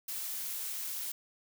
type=noise; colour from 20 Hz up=blue; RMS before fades=-38 dBFS; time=0.08-1.12 s; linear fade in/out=5 ms; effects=none